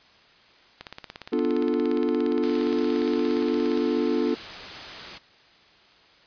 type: click train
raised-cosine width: 0.2 ms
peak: -19 dBFS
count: 52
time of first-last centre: 0.81-3.775 s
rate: 17.2 Hz
type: chord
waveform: triangle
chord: B half-diminished seventh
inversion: none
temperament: equal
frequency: 246.9 / 293.7 / 349.2 / 440 Hz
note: B3 / D4 / F4 / A4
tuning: 0 / 0 / 0 / 0 cents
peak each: -25 dBFS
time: 1.32-4.35 s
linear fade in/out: 10 ms
type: noise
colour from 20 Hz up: white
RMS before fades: -37 dBFS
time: 2.42-5.19 s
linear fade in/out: 20 ms
effects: white hiss -55 dBFS RMS until 6.26 s + resampled to 11025 Hz